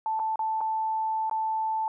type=tone with dropouts; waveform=sine; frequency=880 Hz; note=A5; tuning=in tune; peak=-25 dBFS; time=0.06-1.88 s; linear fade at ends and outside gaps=1 ms; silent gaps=0.193-0.198 / 0.358-0.392 / 0.607-0.612 / 1.297-1.312 s; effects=none